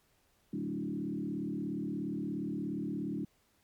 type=tone with frequency modulation; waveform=sine; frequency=246.9 Hz; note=B3; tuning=in tune; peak=-33 dBFS; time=0.53-3.25 s; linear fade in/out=5 ms; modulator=37 Hz; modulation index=2.3; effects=pink hiss -71 dBFS RMS until 3.63 s + MP3 96 kbps